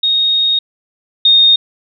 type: tone pair in turn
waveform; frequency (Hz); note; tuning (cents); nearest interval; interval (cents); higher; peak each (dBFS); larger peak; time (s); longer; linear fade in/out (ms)
sine; 3729 / 3693; A#7 / A#7; 0 / -17; unison; 17; first; -10 / -5; second; 0.03-0.59 / 1.25-1.56; first; 5
effects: none